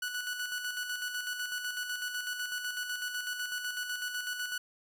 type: tone with tremolo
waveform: sawtooth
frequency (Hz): 1477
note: F#6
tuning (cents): -3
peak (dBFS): -29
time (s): 0.02-4.58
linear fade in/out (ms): 5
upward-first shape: square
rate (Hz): 8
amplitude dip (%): 45
effects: none